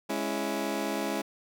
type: chord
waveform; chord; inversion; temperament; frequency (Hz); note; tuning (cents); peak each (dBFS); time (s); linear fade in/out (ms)
20% pulse; C# minor; second; just; 207.9 / 277.2 / 332.6; G#3 / C#4 / E4; +2 / 0 / +16; -29; 0.09-1.22; 10
effects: none